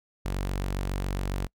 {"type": "tone", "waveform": "sawtooth", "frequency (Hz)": 47.25, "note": "F#1", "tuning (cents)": 37, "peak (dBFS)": -24, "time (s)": [0.25, 1.47], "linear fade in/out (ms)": 10, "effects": ["noise-tail reverb RT60 0.1 s tail -26 dB re dry"]}